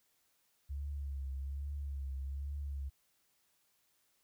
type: tone with vibrato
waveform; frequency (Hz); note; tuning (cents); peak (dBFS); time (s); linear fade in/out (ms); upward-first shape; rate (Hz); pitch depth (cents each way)
sine; 69.4; C#2; +3; -37; 0.69-2.9; 20; triangle; 1.2; 65
effects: white hiss -75 dBFS RMS until 4.23 s